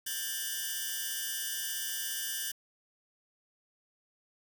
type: tone cluster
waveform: 5% pulse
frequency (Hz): 1587 / 1765 / 2936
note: G6 / A6 / F#7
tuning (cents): +21 / +5 / -14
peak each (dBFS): -28 / -28 / -29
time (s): 0.06-2.52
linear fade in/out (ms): 10
effects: 8-bit